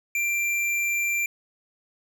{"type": "tone with hard clipping", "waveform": "triangle", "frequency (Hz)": 2363, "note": "D7", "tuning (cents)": 10, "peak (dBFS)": -24, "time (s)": [0.15, 1.26], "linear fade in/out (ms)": 2, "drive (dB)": 18, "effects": []}